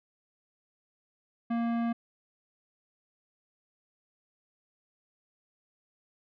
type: tone with tanh clipping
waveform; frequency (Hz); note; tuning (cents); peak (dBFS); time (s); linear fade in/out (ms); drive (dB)
sine; 233.1; A#3; 0; -29; 1.5-1.93; 10; 16
effects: none